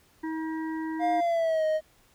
harmonic tone, 318.8 Hz, D#4, 42 cents sharp, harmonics 1 / 3 / 5 / 6, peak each -30 / -39 / -47 / -44 dBFS, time 0.23-1.21 s, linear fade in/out 10 ms
triangle tone with pitch glide, 705 to 624.5 Hz, F5 to D#5, +16 to +6 cents, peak -21 dBFS, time 0.99-1.81 s, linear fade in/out 50 ms, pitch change -210 cents, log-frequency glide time 1.14-1.65 s
effects pink hiss -62 dBFS RMS until 2.14 s

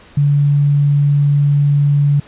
sine tone, 143.7 Hz, D3, 37 cents flat, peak -9 dBFS, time 0.17-2.2 s, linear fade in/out 5 ms, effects pink hiss -43 dBFS RMS until 2.27 s + resampled to 8000 Hz

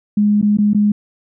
sine tone with dropouts, 207.7 Hz, G#3, in tune, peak -10 dBFS, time 0.17-0.92 s, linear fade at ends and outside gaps 5 ms, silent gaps 0.415-0.426 / 0.572-0.585 / 0.734-0.746 s, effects none

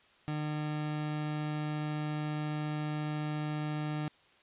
30% pulse tone, 151.2 Hz, D#3, 49 cents flat, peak -30 dBFS, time 0.28-4.08 s, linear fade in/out 0 ms, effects white hiss -63 dBFS RMS until 4.42 s + resampled to 8000 Hz

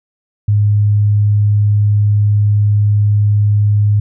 sine tone, 103.83 Hz, G#2, in tune, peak -8 dBFS, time 0.48-4 s, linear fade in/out 5 ms, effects none

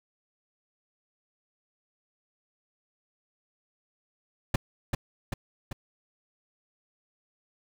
brown noise with echo, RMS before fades -22 dBFS, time 4.54-4.56 s, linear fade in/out 5 ms, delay 390 ms, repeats 3, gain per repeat -4 dB, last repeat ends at 5.73 s, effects none

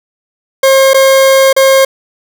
40% pulse tone with dropouts, 536 Hz, C5, 42 cents sharp, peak -3 dBFS, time 0.63-1.85 s, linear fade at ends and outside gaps 5 ms, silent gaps 0.935-0.943 / 1.529-1.564 s, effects none

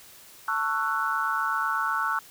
sine chord, F# minor seventh, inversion first, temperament just, 888 / 1110 / 1332 / 1480 Hz, A5 / C#6 / E6 / F#6, +16 / +2 / +18 / 0 cents, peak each -32 / -30 / -28 / -29 dBFS, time 0.48-2.19 s, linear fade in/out 2 ms, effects white hiss -50 dBFS RMS until 2.3 s

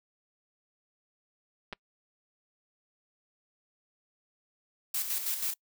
clicks, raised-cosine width 0.3 ms, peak -23 dBFS, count 2, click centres 1.727 / 1.732 s
blue noise with tremolo, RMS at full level -31 dBFS, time 4.94-5.54 s, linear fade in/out 5 ms, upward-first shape square, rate 6.2 Hz, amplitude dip 50%
effects noise-tail reverb RT60 0.1 s tail -26 dB re dry

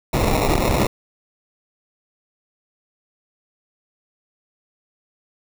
pink noise with sample-and-hold, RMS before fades -18 dBFS, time 0.13-0.87 s, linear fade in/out 5 ms, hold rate 1575 Hz, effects none

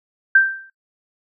sine tone with exponential decay, 1568 Hz, G6, in tune, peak -6 dBFS, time 0.35-0.7 s, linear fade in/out 5 ms, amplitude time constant 75 ms, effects noise-tail reverb RT60 0.1 s tail -18 dB re dry

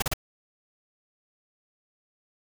pink noise bursts, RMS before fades -26 dBFS, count 3, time 0-0.137 s, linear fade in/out 5 ms, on 23 ms, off 34 ms, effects none

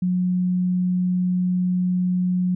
sine tone, 181.2 Hz, F#3, 36 cents flat, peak -18 dBFS, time 0.02-2.55 s, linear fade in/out 5 ms, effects none

